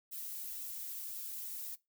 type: noise with flanger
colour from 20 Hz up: violet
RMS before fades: -43 dBFS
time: 0.11-1.76 s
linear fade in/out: 20 ms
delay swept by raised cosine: 1.5 to 3.6 ms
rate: 1.9 Hz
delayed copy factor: +0.65
effects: noise-tail reverb RT60 0.2 s tail -20 dB re dry